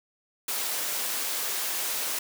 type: high-pass noise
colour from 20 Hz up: white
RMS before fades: -30 dBFS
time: 0.48-2.19 s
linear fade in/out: 5 ms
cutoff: 340 Hz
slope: 12 dB/octave
effects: none